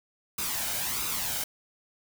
white noise with flanger, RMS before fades -31 dBFS, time 0.38-1.44 s, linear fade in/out 5 ms, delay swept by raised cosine 0.79 to 1.34 ms, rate 1.5 Hz, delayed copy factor +0.55, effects none

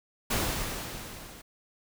pink noise with level ramp, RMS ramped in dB -27 to -48 dBFS, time 0.3-1.42 s, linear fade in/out 10 ms, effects none

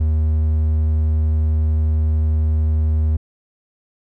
triangle tone, 77.78 Hz, D#2, in tune, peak -12 dBFS, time 0-3.17 s, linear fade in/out 10 ms, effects none

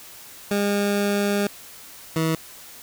20% pulse tone pair in turn, 202.9 / 161.04 Hz, G#3 / E3, -40 / -40 cents, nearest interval major third, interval 400 cents, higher first, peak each -15 / -15 dBFS, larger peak neither, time 0.51-1.47 / 2.16-2.35 s, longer first, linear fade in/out 2 ms, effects white hiss -43 dBFS RMS until 2.82 s

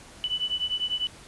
sine beating tone pair, 2976 / 2986 Hz, F#7 / F#7, +9 / +15 cents, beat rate 10 Hz, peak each -29 / -29 dBFS, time 0.24-1.07 s, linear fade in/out 0 ms, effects pink hiss -48 dBFS RMS until 1.27 s + resampled to 24000 Hz

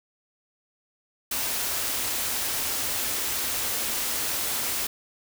white band-stop noise, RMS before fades -28 dBFS, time 1.31-4.87 s, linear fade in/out 5 ms, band 140 to 200 Hz, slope 96 dB/octave, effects none

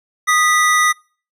square tone pair together, 1237.2 / 1964 Hz, D#6 / B6, -10 / -10 cents, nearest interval minor sixth, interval 800 cents, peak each -15 dBFS, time 0.27-0.93 s, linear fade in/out 20 ms, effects noise-tail reverb RT60 0.4 s tail -25 dB re dry + low-pass 12000 Hz 12 dB/octave

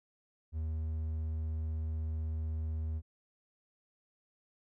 triangle tone, 79 Hz, D#2, 27 cents sharp, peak -31 dBFS, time 0.52-3.02 s, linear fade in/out 50 ms, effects none

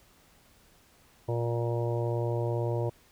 harmonic tone, 117.9 Hz, A#2, 20 cents sharp, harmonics 1 / 3 / 4 / 5 / 6 / 7 / 8, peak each -29 / -34 / -35 / -36 / -44 / -46 / -42 dBFS, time 1.28-2.9 s, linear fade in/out 10 ms, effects pink hiss -61 dBFS RMS until 3.11 s

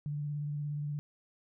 sine tone with vibrato, 146.9 Hz, D3, 1 cent sharp, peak -33 dBFS, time 0.06-0.99 s, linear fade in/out 0 ms, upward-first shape square, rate 17 Hz, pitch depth 18 cents each way, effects none

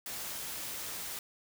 white noise, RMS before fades -40 dBFS, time 0.06-1.19 s, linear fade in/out 2 ms, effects none

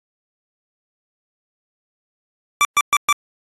25% pulse tone bursts, 1168 Hz, D6, 10 cents flat, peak -8 dBFS, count 4, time 2.61-3.126 s, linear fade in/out 0 ms, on 39 ms, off 120 ms, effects AAC 32 kbps

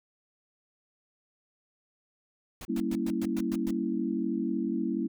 pink noise bursts, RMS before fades -42 dBFS, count 8, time 2.61-3.708 s, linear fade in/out 2 ms, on 41 ms, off 110 ms
sine chord, G diminished seventh, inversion none, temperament equal, 196 / 233.1 / 277.2 / 329.6 Hz, G3 / Bb3 / Db4 / Fb4, 0 / 0 / 0 / 0 cents, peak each -34 / -32 / -34 / -32 dBFS, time 2.68-5.08 s, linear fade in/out 20 ms
effects none

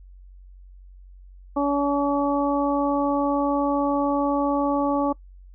harmonic tone, 284.3 Hz, C#4, 44 cents sharp, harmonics 1 / 2 / 3 / 4, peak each -22 / -25 / -27 / -28 dBFS, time 1.56-5.13 s, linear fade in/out 10 ms, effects noise-tail reverb RT60 0.1 s tail -22 dB re dry + added 46 Hz sine -43 dBFS peak until 5.54 s

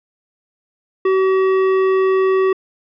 sine tone with hard clipping, 380 Hz, F#4, 46 cents sharp, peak -14 dBFS, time 1.05-2.53 s, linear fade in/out 5 ms, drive 11 dB, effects resampled to 11025 Hz

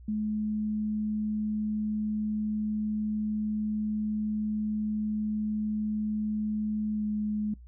sine tone with pitch glide, 213.2 to 211.2 Hz, G#3 to G#3, +46 to +29 cents, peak -27 dBFS, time 0.08-7.54 s, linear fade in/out 5 ms, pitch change -17 cents, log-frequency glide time 6.93-7.04 s, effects noise-tail reverb RT60 0.1 s tail -19 dB re dry + added 60 Hz sine -46 dBFS peak until 7.67 s

